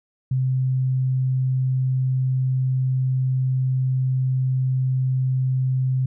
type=tone; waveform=sine; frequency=130 Hz; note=C3; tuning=11 cents flat; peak=-18 dBFS; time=0.31-6.06 s; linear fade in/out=5 ms; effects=none